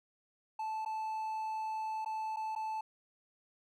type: tone with dropouts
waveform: triangle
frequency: 875 Hz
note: A5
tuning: 10 cents flat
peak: -33 dBFS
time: 0.59-2.81 s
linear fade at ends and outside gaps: 5 ms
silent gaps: 0.85-0.859 / 2.048-2.059 / 2.362-2.368 / 2.552-2.56 s
effects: none